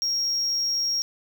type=tone; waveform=sine; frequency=5588 Hz; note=F8; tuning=in tune; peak=-20 dBFS; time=0.02-1.02 s; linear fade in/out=0 ms; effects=tanh soft clip ceiling -21 dBFS + 8-bit